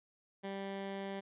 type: tone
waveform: 15% pulse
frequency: 196 Hz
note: G3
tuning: in tune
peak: -33 dBFS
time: 0.43-1.21 s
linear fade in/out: 20 ms
effects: resampled to 8000 Hz